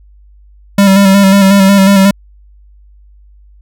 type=tone with vibrato; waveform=square; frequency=196 Hz; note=G3; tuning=in tune; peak=-4 dBFS; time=0.78-2.11 s; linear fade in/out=5 ms; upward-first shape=square; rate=5.5 Hz; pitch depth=31 cents each way; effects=added 50 Hz sine -38 dBFS peak until 3.61 s